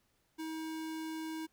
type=tone; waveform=square; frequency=318.5 Hz; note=D#4; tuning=41 cents sharp; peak=-39 dBFS; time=0.38-1.47 s; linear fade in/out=20 ms; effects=pink hiss -75 dBFS RMS until 1.52 s